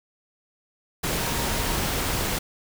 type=tone in noise; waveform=sine; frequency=934 Hz; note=A#5; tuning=3 cents sharp; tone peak=-37 dBFS; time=1.2-1.77 s; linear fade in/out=10 ms; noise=pink; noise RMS=-26 dBFS; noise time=1.03-2.39 s; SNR=-14 dB; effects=none